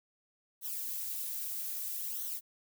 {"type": "noise with flanger", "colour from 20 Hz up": "violet", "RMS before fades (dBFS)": -38, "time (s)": [0.61, 2.41], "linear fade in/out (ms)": 50, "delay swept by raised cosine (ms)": [0.4, 4.6], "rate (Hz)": 0.62, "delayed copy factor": -0.75, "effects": []}